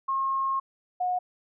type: tone pair in turn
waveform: sine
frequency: 1077 / 725.9 Hz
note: C6 / F#5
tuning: +50 / -33 cents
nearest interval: perfect fifth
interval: 683 cents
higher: first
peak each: -24 dBFS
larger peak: neither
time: 0.08-0.6 / 1-1.19 s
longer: first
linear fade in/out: 10 ms
effects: none